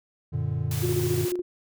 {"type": "chord", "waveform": "triangle", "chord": "Gb augmented", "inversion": "none", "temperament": "equal", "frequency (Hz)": [92.5, 116.54, 146.83], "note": ["Gb2", "Bb2", "D3"], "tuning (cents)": [0, 0, 0], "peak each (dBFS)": [-29, -27, -27], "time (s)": [0.32, 1.26], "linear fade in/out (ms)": 20}
{"type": "noise", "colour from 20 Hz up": "white", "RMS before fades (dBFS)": -36, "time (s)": [0.71, 1.32], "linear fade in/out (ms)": 2}
{"type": "tone with tremolo", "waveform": "sine", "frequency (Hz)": 357, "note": "F4", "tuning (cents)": 38, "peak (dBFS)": -23, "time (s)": [0.82, 1.42], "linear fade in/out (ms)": 20, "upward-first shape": "square", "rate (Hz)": 14, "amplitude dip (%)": 50}
{"effects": []}